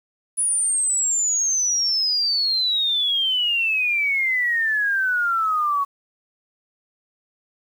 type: exponential sweep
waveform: sine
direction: down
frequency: 9956 to 1108.7 Hz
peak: -18 dBFS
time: 0.37-5.85 s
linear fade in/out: 20 ms
effects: 8-bit